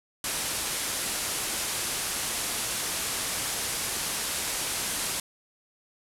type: low-pass noise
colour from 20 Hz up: white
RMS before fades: -31 dBFS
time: 0.24-5.2 s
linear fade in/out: 2 ms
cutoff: 12000 Hz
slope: 48 dB/octave
effects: none